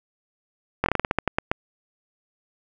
slowing click train, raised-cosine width 0.5 ms, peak -5 dBFS, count 12, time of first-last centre 0.84-1.515 s, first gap 21 ms, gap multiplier 1.2, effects none

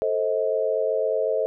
sine chord, A diminished, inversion none, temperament just, 440 / 528 / 633.6 Hz, A4 / C5 / Eb5, 0 / +16 / +31 cents, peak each -25 dBFS, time 0.02-1.46 s, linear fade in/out 0 ms, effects none

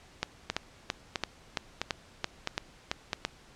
two click trains, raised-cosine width 0.2 ms, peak -11 / -12 dBFS, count 10 / 5, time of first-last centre 0.23-3.25 / 0.5-3.132 s, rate 2.98 / 1.52 Hz, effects pink hiss -56 dBFS RMS until 3.55 s + low-pass 7000 Hz 12 dB/octave

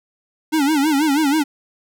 square tone with vibrato, 294.8 Hz, D4, 7 cents sharp, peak -15 dBFS, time 0.52-1.44 s, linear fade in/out 20 ms, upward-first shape sine, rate 6.2 Hz, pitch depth 140 cents each way, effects none

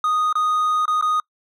triangle tone with dropouts, 1241 Hz, D#6, 5 cents flat, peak -15 dBFS, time 0.04-1.2 s, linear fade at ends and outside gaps 2 ms, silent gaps 0.327-0.354 / 0.855-0.879 / 1.012-1.024 s, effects noise-tail reverb RT60 0.1 s tail -26 dB re dry

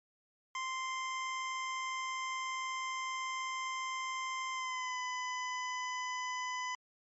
25% pulse tone with pitch glide, 1044 to 1003.8 Hz, C6 to B5, -4 to +28 cents, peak -32 dBFS, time 0.55-6.75 s, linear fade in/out 2 ms, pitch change -68 cents, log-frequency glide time 4.52-4.98 s, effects MP3 32 kbps

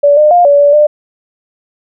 sine tone with pitch steps, 575 / 604 / 705 / 572 / 576 / 598 Hz, D5 / D5 / F5 / D5 / D5 / D5, -37 / +48 / +16 / -46 / -34 / +31 cents, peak -3 dBFS, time 0.03-0.87 s, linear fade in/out 10 ms, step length 140 ms, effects none

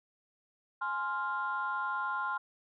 sine chord, F minor, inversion first, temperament just, 838.1 / 1047.7 / 1396.9 Hz, Ab5 / C6 / F6, +16 / +2 / 0 cents, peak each -38 / -34 / -34 dBFS, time 0.81-2.38 s, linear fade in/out 10 ms, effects tanh soft clip ceiling -24 dBFS

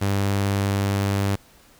sawtooth tone, 99.4 Hz, G2, 25 cents sharp, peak -16 dBFS, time 0.01-1.36 s, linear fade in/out 10 ms, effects pink hiss -53 dBFS RMS until 1.79 s

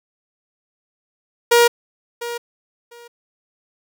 sawtooth tone with echo, 474 Hz, A#4, 29 cents sharp, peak -6 dBFS, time 1.51-1.68 s, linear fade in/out 10 ms, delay 700 ms, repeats 2, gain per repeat -15 dB, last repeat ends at 3.08 s, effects none

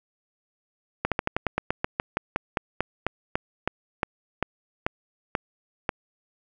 slowing click train, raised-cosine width 0.5 ms, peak -8 dBFS, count 22, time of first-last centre 1.05-5.892 s, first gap 67 ms, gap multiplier 1.11, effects none

